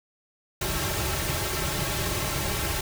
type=noise with comb filter; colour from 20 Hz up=pink; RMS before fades=-28 dBFS; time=0.61-2.81 s; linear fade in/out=5 ms; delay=4.1 ms; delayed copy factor=-0.95; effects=none